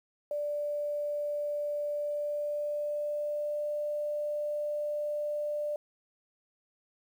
sine tone with pitch glide, 587.3 to 593.1 Hz, D5 to D5, 0 to +17 cents, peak -30 dBFS, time 0.31-5.76 s, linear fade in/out 2 ms, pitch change +17 cents, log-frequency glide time 1.91-3.68 s, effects 10-bit

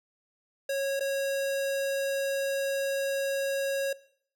square tone with dropouts, 549 Hz, C#5, 17 cents flat, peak -28 dBFS, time 0.69-3.93 s, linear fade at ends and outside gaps 5 ms, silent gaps 0.996-1.006 s, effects noise-tail reverb RT60 0.6 s tail -19 dB re dry

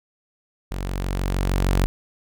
sawtooth tone with level ramp, 46.49 Hz, F#1, 9 cents sharp, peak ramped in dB -23 to -12 dBFS, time 0.71-1.86 s, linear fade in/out 0 ms, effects none

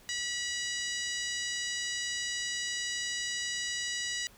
harmonic tone with a mistuned harmonic, 972 Hz, B5, 28 cents flat, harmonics 2 / 3 / 4 / 5 / 6 / 7 / 8, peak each -37 / -39 / -40 / -41 / -42 / -42 / -43 dBFS, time 0.09-4.27 s, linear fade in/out 0 ms, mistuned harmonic 8, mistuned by +37 cents, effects pink hiss -58 dBFS RMS until 4.37 s

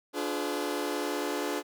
sawtooth chord, D diminished seventh, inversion none, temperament just, 293.7 / 352.4 / 422.9 / 507.5 Hz, D4 / F4 / Ab4 / Cb5, 0 / +16 / +31 / +47 cents, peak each -30 / -32 / -31 / -34 dBFS, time 0.13-1.63 s, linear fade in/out 50 ms, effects none

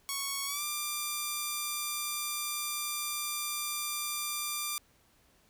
5% pulse tone with pitch glide, 1108.7 to 1188.3 Hz, C#6 to D6, 0 to +20 cents, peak -21 dBFS, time 0.09-4.78 s, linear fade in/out 0 ms, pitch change +120 cents, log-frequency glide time 0.46-0.63 s, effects pink hiss -66 dBFS RMS until 5.49 s

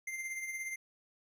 square tone with tremolo, 2093 Hz, C7, in tune, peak -36 dBFS, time 0.07-0.76 s, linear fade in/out 5 ms, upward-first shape triangle, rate 17 Hz, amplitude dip 55%, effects resampled to 32000 Hz

